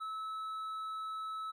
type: tone with hard clipping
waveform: sine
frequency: 1300 Hz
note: E6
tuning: 24 cents flat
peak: -39 dBFS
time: 0-1.52 s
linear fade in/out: 20 ms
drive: 4 dB
effects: none